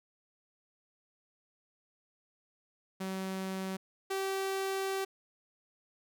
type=tone pair in turn; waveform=sawtooth; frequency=190 / 386.6 Hz; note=F#3 / G4; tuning=+46 / -24 cents; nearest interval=octave; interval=1230 cents; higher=second; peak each=-31 / -28 dBFS; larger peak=second; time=3-3.77 / 4.1-5.05 s; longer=second; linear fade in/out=10 ms; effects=none